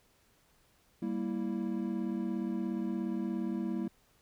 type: chord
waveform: triangle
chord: E diminished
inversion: first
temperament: equal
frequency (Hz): 196 / 233.1 / 329.6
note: G3 / Bb3 / E4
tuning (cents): 0 / 0 / 0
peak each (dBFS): -34 / -34 / -35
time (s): 1.02-3.88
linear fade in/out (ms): 5
effects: pink hiss -68 dBFS RMS until 4.21 s